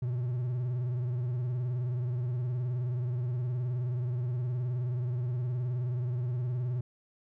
triangle tone with vibrato, 123.47 Hz, B2, in tune, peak -27 dBFS, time 0.02-6.81 s, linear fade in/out 5 ms, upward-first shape sine, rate 19 Hz, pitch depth 83 cents each way, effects none

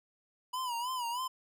square tone with vibrato, 982 Hz, B5, 10 cents flat, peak -34 dBFS, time 0.53-1.28 s, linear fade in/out 10 ms, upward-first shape sine, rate 3.2 Hz, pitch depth 97 cents each way, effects none

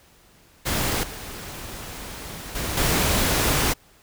pink noise with level steps, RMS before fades -24 / -36 / -28 / -21 dBFS, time 0.65-3.74 s, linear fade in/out 20 ms, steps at 1.03 / 2.55 / 2.77 s, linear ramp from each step 5 ms, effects pink hiss -55 dBFS RMS until 4.02 s

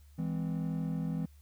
triangle chord, E augmented, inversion none, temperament just, 164.81 / 206 / 257.5 Hz, E3 / G#3 / B#3, 0 / -14 / -28 cents, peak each -31 / -37 / -37 dBFS, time 0.18-1.26 s, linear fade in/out 10 ms, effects added 72 Hz sine -54 dBFS peak until 1.41 s + white hiss -69 dBFS RMS until 1.41 s

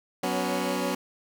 15% pulse chord, F# suspended fourth, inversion none, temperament equal with one note detuned, 185 / 246.9 / 280.6 Hz, F#3 / B3 / C#4, 0 / 0 / +21 cents, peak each -24 dBFS, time 0.23-0.95 s, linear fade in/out 5 ms, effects none

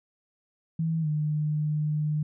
sine tone with pitch glide, 162.3 to 151.43 Hz, E3 to D#3, -27 to -47 cents, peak -24 dBFS, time 0.79-2.23 s, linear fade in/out 5 ms, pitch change -120 cents, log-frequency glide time 1.01-1.07 s, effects none

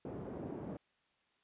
pink band-pass noise, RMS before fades -44 dBFS, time 0.05-0.77 s, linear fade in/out 2 ms, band 160 to 490 Hz, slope 12 dB/octave, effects white hiss -75 dBFS RMS until 1.43 s + resampled to 8000 Hz

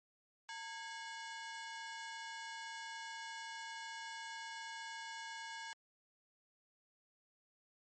sawtooth ring-modulated tone, 1276 Hz, D#6, 43 cents sharp, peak -38 dBFS, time 0.49-5.73 s, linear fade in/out 0 ms, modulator 368 Hz, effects MP3 32 kbps

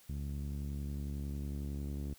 sawtooth tone with low-pass filter sweep, 71 Hz, C#2, 42 cents sharp, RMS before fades -39 dBFS, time 0.09-2.14 s, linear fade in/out 5 ms, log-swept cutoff 190 to 300 Hz, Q 1.3, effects white hiss -62 dBFS RMS until 2.18 s

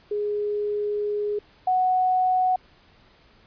sine tone pair in turn, 415.3 / 740 Hz, G#4 / F#5, 0 / 0 cents, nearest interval minor seventh, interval 1000 cents, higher second, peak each -23 / -18 dBFS, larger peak second, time 0.11-1.39 / 1.67-2.56 s, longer first, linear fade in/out 5 ms, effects pink hiss -56 dBFS RMS until 3.46 s + resampled to 11025 Hz

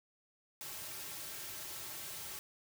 white noise with comb filter, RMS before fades -45 dBFS, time 0.61-2.39 s, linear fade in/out 0 ms, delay 4.1 ms, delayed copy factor -0.65, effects none

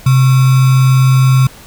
sine tone with sample-and-hold, 130.81 Hz, C3, in tune, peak -5 dBFS, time 0.06-1.47 s, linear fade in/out 5 ms, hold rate 1225 Hz, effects pink hiss -37 dBFS RMS until 1.66 s

